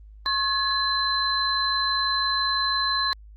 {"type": "tone cluster", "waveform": "sine", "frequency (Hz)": [1080, 1696, 4063], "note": ["C#6", "G#6", "B7"], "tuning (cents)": [-45, 36, 48], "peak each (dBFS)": [-26, -28, -24], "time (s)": [0.26, 3.13], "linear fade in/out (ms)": 0, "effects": ["added 52 Hz sine -43 dBFS peak until 3.36 s", "Opus 24 kbps"]}